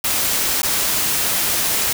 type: noise with dropouts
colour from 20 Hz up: white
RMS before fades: -19 dBFS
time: 0.04-1.93 s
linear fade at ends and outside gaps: 5 ms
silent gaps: 0.62-0.63 s
effects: none